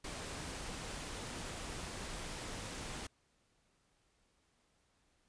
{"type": "noise", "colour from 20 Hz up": "pink", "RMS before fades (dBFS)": -44, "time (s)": [0.04, 3.07], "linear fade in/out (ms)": 5, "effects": ["pink hiss -75 dBFS RMS until 5.28 s", "resampled to 22050 Hz"]}